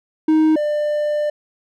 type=tone pair in turn; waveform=triangle; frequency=313.3 / 595.9 Hz; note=D#4 / D5; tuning=+12 / +25 cents; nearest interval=major seventh; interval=1113 cents; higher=second; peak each=-9 / -15 dBFS; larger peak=first; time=0.28-0.56 / 0.56-1.3 s; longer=second; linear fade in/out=5 ms; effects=none